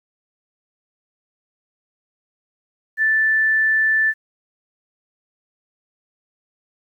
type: tone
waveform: sine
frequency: 1760 Hz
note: A6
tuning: in tune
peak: -14 dBFS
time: 2.97-4.14 s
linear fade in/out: 50 ms
effects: 9-bit